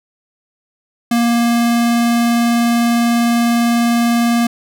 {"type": "tone with vibrato", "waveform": "square", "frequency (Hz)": 235.4, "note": "A#3", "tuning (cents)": 17, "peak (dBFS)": -12, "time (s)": [1.11, 4.47], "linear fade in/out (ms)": 5, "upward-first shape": "sine", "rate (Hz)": 20, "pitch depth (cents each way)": 15, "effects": []}